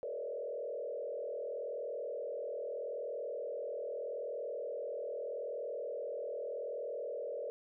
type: tone with frequency modulation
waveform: sine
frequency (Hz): 523.3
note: C5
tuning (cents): 0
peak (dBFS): -37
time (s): 0.03-7.5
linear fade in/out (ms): 0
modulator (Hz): 40.8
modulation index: 2
effects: none